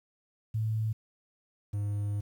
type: tone pair in turn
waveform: sine / triangle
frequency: 110 / 102.56 Hz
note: A2 / G#2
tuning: 0 / -21 cents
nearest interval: minor second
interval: 121 cents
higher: first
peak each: -27 dBFS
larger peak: neither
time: 0.54-0.93 / 1.73-2.21 s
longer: second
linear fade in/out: 10 ms
effects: 10-bit